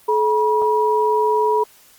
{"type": "tone pair together", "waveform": "sine", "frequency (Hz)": [429.4, 964], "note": ["A4", "B5"], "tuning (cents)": [-42, -42], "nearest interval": "octave + major second", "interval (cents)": 1400, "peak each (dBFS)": -17, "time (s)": [0.08, 1.64], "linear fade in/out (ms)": 10, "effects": ["white hiss -50 dBFS RMS until 1.98 s", "Opus 24 kbps"]}